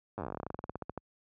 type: slowing click train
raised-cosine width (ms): 1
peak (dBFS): -23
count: 25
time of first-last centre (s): 0.18-0.976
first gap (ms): 9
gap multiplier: 1.1
effects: high-pass 60 Hz 12 dB/octave